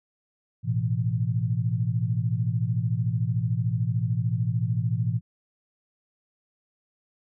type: chord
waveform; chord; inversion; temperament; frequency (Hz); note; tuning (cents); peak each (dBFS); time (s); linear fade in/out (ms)
sine; A suspended second; none; equal with one note detuned; 110 / 123.47 / 166.92; A2 / B2 / E3; 0 / 0 / +22; -26 / -26 / -30; 0.63-5.21; 50
effects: none